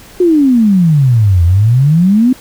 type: exponential two-way sweep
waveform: sine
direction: down then up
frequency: 370 to 83 to 263.5 Hz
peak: -5 dBFS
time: 0.2-2.33 s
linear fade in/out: 5 ms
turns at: 1.44 s
effects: pink hiss -37 dBFS RMS until 2.4 s